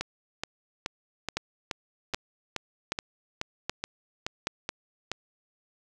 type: two click trains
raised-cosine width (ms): 0.2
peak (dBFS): -11 / -13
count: 5 / 13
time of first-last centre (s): 1.37-4.471 / 0.01-5.116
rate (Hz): 1.29 / 2.35
effects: none